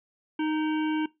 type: harmonic tone with a mistuned harmonic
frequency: 310 Hz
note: D#4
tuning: 6 cents flat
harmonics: 1 / 3 / 5 / 7 / 9 / 10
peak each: -25 / -35 / -39 / -42 / -44 / -45 dBFS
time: 0.39-1.06 s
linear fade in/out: 5 ms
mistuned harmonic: 7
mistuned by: +83 cents
effects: noise-tail reverb RT60 0.2 s tail -20 dB re dry